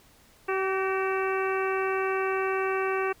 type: harmonic tone with a mistuned harmonic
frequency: 383.1 Hz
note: G4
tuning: 40 cents flat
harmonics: 1 / 2 / 3 / 4 / 5 / 6 / 7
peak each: -27 / -34 / -32 / -35 / -38 / -38 / -38 dBFS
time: 0.48-3.13 s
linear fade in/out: 10 ms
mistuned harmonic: 5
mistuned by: -49 cents
effects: pink hiss -58 dBFS RMS until 3.2 s